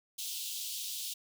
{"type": "high-pass noise", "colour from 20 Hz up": "pink", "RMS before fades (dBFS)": -39, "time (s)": [0.18, 1.14], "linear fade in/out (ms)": 10, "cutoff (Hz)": 3000, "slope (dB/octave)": 48, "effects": []}